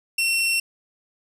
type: tone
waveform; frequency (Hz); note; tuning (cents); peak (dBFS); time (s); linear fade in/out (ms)
sawtooth; 2716; F7; -49; -16; 0.18-0.6; 5
effects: resampled to 32000 Hz + 8-bit